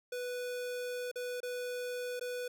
square tone with dropouts, 493.9 Hz, B4, in tune, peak -37 dBFS, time 0.12-2.48 s, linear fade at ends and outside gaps 5 ms, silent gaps 1.115-1.157 / 1.404-1.43 / 2.196-2.21 s, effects none

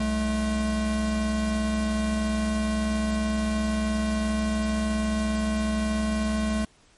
square tone pair together, 64.1 / 215.3 Hz, C2 / A3, -35 / -37 cents, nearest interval octave + major sixth, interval 2098 cents, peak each -30 / -25 dBFS, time 0-6.65 s, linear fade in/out 5 ms, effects pink hiss -59 dBFS RMS until 6.97 s + MP3 48 kbps

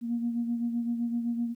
sine beating tone pair, 234.9 / 242.7 Hz, A#3 / B3, +13 / -30 cents, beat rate 7.8 Hz, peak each -27 / -36 dBFS, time 0.01-1.55 s, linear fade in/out 50 ms, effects tanh soft clip ceiling -20 dBFS + 11-bit

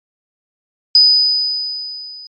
sine tone with level ramp, 4984 Hz, D#8, 2 cents sharp, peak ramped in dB -4 to -32 dBFS, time 0.95-2.27 s, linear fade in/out 2 ms, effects MP3 48 kbps

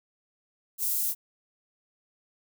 white high-pass noise, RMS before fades -28 dBFS, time 0.78-1.15 s, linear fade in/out 50 ms, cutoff 10000 Hz, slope 12 dB/octave, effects none

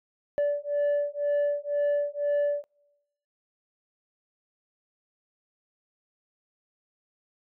sine beating tone pair, 579 / 581 Hz, D5 / D5, -25 / -19 cents, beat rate 2 Hz, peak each -25 dBFS, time 0.38-2.64 s, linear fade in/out 0 ms, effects noise-tail reverb RT60 1.0 s tail -26 dB re dry + tanh soft clip ceiling -21 dBFS

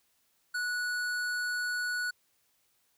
sine tone with hard clipping, 1470 Hz, F#6, 12 cents flat, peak -32 dBFS, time 0.54-2.11 s, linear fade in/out 10 ms, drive 13 dB, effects white hiss -72 dBFS RMS until 2.97 s

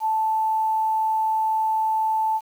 sine tone with quantisation, 878 Hz, A5, 4 cents flat, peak -19 dBFS, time 0-2.41 s, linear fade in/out 50 ms, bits 8, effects none

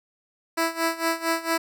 10% pulse tone with tremolo, 329.6 Hz, E4, in tune, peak -12 dBFS, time 0.57-1.58 s, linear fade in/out 10 ms, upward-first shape sine, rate 4.4 Hz, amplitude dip 85%, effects none

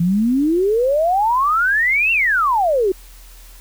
sine exponential two-way sweep, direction up then down, 164.81 to 2771 to 358.8 Hz, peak -13 dBFS, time 0-2.92 s, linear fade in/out 5 ms, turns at 2.12 s, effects added 41 Hz sine -39 dBFS peak until 3.6 s + white hiss -46 dBFS RMS until 3.6 s

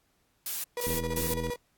blue noise bursts, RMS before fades -33 dBFS, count 3, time 0.46-1.34 s, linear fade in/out 2 ms, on 180 ms, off 170 ms
35% pulse tone with tremolo, 484.4 Hz, B4, 34 cents flat, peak -29 dBFS, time 0.77-1.56 s, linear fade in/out 2 ms, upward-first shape square, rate 15 Hz, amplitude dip 60%
click train, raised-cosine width 3 ms, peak -24 dBFS, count 53, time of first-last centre 0.87-1.499 s, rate 82.7 Hz
effects pink hiss -71 dBFS RMS until 1.77 s + AAC 64 kbps

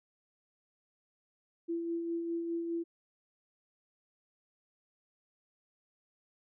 sine tone with tremolo, 336.4 Hz, E4, 35 cents sharp, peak -31 dBFS, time 1.68-2.84 s, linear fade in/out 20 ms, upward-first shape sine, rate 4.9 Hz, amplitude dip 35%, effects none

